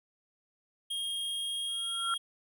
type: tone with pitch glide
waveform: square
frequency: 3243 to 3264 Hz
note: G#7 to G#7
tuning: -42 to -31 cents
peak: -33 dBFS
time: 0.9-2.18 s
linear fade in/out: 10 ms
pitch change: +11 cents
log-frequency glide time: 1.13-1.96 s
type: tone with exponential growth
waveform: sine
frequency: 1369 Hz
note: F6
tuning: 35 cents flat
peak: -27 dBFS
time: 1.68-2.14 s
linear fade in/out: 1 ms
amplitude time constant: 100 ms
effects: none